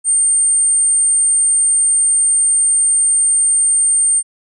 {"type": "tone", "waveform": "sine", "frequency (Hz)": 8750, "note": "C#9", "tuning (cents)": -24, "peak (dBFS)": -10, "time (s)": [0.04, 4.23], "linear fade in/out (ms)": 50, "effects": []}